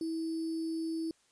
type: tone with sample-and-hold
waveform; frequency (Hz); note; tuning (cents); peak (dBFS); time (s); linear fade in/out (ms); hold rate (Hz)
sine; 324.4; E4; -28; -32; 0.01-1.11; 2; 4900
effects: white hiss -69 dBFS RMS until 1.31 s + resampled to 22050 Hz